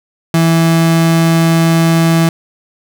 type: tone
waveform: 35% pulse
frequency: 164.81 Hz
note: E3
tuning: in tune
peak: -6 dBFS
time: 0.34-2.29 s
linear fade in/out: 2 ms
effects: none